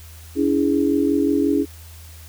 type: chord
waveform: sine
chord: C# minor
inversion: none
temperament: equal with one note detuned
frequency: 284 / 329.6 / 415.3 Hz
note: C#4 / E4 / G#4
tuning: +42 / 0 / 0 cents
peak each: -18 / -21 / -22 dBFS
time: 0.35-1.66 s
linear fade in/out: 50 ms
effects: added 81 Hz sine -39 dBFS peak until 2.28 s + white hiss -46 dBFS RMS until 2.28 s